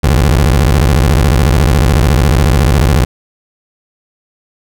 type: tone with vibrato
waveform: 25% pulse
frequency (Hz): 66.6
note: C2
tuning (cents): +31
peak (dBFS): -3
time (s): 0.03-3.05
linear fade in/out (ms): 10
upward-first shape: square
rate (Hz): 14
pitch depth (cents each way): 290
effects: none